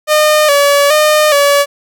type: tone with vibrato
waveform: sawtooth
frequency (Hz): 589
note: D5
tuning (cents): +5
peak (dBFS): -3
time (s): 0.07-1.66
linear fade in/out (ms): 50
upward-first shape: square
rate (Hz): 1.2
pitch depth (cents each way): 58
effects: none